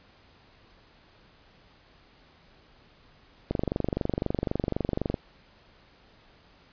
click train, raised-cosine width 2 ms, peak -13 dBFS, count 40, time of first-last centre 3.51-5.142 s, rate 23.9 Hz, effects pink hiss -58 dBFS RMS until 6.72 s + resampled to 11025 Hz

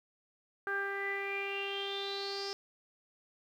sawtooth tone with low-pass filter sweep, 396.3 Hz, G4, 19 cents sharp, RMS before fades -37 dBFS, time 0.67-2.53 s, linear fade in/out 0 ms, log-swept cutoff 1500 to 5200 Hz, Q 9.8, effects 11-bit

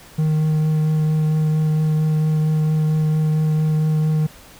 triangle tone with vibrato, 155.2 Hz, D#3, 4 cents flat, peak -13 dBFS, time 0.18-4.27 s, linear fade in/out 10 ms, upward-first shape triangle, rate 4.4 Hz, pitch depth 12 cents each way, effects pink hiss -44 dBFS RMS until 4.59 s

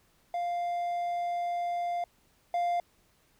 triangle tone pair in turn, 698.5 / 698.5 Hz, F5 / F5, 0 / 0 cents, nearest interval unison, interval 0 cents, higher neither, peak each -27 / -24 dBFS, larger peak second, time 0.34-2.04 / 2.54-2.8 s, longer first, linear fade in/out 2 ms, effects pink hiss -67 dBFS RMS until 3.39 s

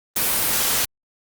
white noise, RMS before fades -20 dBFS, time 0.16-0.85 s, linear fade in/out 5 ms, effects Opus 32 kbps

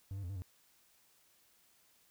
triangle tone with pitch steps, 96.9 / 99.7 / 87.1 / 99.3 / 90.5 Hz, G2 / G2 / F2 / G2 / F#2, -20 / +30 / -4 / +23 / -38 cents, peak -37 dBFS, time 0.11-0.42 s, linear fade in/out 0 ms, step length 62 ms, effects white hiss -69 dBFS RMS until 2.1 s

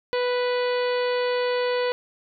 harmonic tone, 493.7 Hz, B4, 1 cent flat, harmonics 1 / 2 / 3 / 4 / 5 / 6 / 7 / 8 / 9, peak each -22 / -31 / -35 / -35 / -38 / -39 / -41 / -43 / -39 dBFS, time 0.13-1.92 s, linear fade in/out 0 ms, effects none

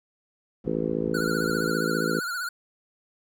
white low-pass noise, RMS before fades -43 dBFS, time 0.64-1.71 s, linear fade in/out 2 ms, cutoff 280 Hz, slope 12 dB/octave
harmonic tone, 55 Hz, A1, in tune, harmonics 3 / 4 / 5 / 6 / 7 / 8 / 9, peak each -32 / -32 / -32 / -32 / -32 / -32 / -32 dBFS, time 0.66-2.2 s, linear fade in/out 10 ms
square tone with vibrato, 1432 Hz, F6, 43 cents sharp, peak -29 dBFS, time 1.14-2.49 s, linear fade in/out 5 ms, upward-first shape sine, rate 15 Hz, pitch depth 78 cents each way
effects none

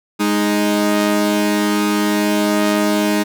sawtooth tone pair together, 207.6 / 311.1 Hz, G#3 / D#4, 0 / 0 cents, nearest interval perfect fifth, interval 700 cents, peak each -13 dBFS, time 0.19-3.24 s, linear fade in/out 20 ms, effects none

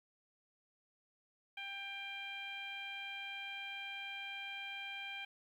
15% pulse tone with low-pass filter, 793 Hz, G5, 20 cents sharp, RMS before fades -45 dBFS, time 1.57-5.25 s, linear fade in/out 5 ms, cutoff 2800 Hz, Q 9.9, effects 12-bit

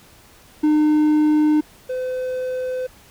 triangle tone pair in turn, 303.7 / 509.7 Hz, D#4 / C5, -42 / -45 cents, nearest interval major sixth, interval 897 cents, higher second, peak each -11 / -20 dBFS, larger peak first, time 0.63-1.61 / 1.89-2.87 s, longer neither, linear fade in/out 10 ms, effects pink hiss -49 dBFS RMS until 3.1 s

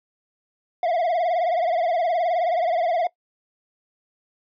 triangle tone with vibrato, 685 Hz, F5, 34 cents flat, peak -17 dBFS, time 0.83-3.07 s, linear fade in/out 2 ms, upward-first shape triangle, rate 19 Hz, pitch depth 130 cents each way, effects noise-tail reverb RT60 0.1 s tail -20 dB re dry + resampled to 11025 Hz

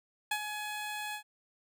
15% pulse tone with ADSR envelope, 843 Hz, G#5, 26 cents sharp, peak -22 dBFS, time 0.31-1.23 s, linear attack 6 ms, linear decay 65 ms, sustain -8 dB, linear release 90 ms, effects none

